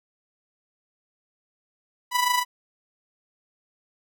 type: tone with amplitude modulation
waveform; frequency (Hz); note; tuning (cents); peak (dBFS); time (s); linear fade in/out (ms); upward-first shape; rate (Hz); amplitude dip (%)
sawtooth; 987.8; B5; 0; -14; 2.11-2.45; 50; sine; 26.3; 60
effects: none